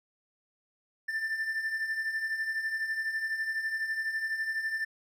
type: beating tone pair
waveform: triangle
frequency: 1769 / 1781 Hz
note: A6 / A6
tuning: +9 / +21 cents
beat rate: 12 Hz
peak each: -36 / -29 dBFS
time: 1.08-4.85 s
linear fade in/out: 10 ms
effects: none